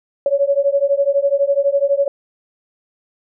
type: beating tone pair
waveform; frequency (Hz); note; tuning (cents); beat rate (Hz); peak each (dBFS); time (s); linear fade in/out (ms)
sine; 554.4 / 566.4; C#5 / C#5; 0 / +37; 12; -16; 0.26-2.08; 2
effects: none